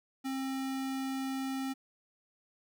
square tone, 266.6 Hz, C4, 33 cents sharp, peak -34 dBFS, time 0.24-1.74 s, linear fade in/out 20 ms, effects none

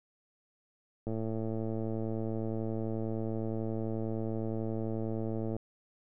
click train, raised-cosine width 2 ms, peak -23 dBFS, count 500, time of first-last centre 1.07-5.565 s, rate 111 Hz, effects none

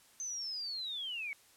sine linear sweep, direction down, 6272 to 2182 Hz, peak -37 dBFS, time 0.2-1.33 s, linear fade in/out 0 ms, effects white hiss -63 dBFS RMS until 1.56 s + low-pass 12000 Hz 12 dB/octave

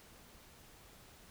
silence, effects pink hiss -59 dBFS RMS until 1.3 s

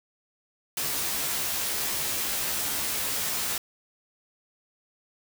white noise with comb filter, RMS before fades -29 dBFS, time 0.77-3.58 s, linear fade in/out 2 ms, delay 14 ms, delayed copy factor +0.8, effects none

